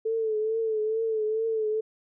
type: tone with vibrato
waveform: sine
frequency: 440 Hz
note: A4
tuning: in tune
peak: -24 dBFS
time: 0.05-1.81 s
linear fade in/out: 10 ms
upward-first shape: triangle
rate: 2.3 Hz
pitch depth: 58 cents each way
effects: none